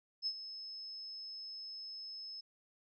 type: tone with ADSR envelope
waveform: sine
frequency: 5200 Hz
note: E8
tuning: 24 cents flat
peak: -32 dBFS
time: 0.22-2.41 s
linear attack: 45 ms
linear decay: 62 ms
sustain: -12 dB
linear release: 10 ms
effects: none